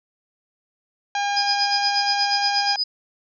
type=harmonic tone; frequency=809 Hz; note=G#5; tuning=46 cents flat; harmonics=1 / 2 / 3 / 4 / 5 / 6 / 7 / 8; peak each=-22 / -28 / -32 / -34 / -36 / -38 / -39 / -40 dBFS; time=1.15-2.76 s; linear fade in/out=2 ms
type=tone with tremolo; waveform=sine; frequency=4978 Hz; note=D#8; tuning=in tune; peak=-18 dBFS; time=1.36-2.84 s; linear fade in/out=10 ms; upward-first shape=sine; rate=8.4 Hz; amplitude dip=85%
effects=none